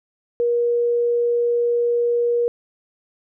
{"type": "tone", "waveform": "sine", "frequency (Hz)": 476.2, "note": "A#4", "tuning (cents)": 37, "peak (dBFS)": -16, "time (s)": [0.4, 2.48], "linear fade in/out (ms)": 0, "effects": []}